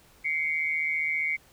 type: tone pair together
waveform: sine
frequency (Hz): 2093 / 2248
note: C7 / C#7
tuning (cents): 0 / +24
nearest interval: minor second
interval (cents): 124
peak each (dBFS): -28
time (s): 0.24-1.37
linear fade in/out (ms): 20
effects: pink hiss -58 dBFS RMS until 1.52 s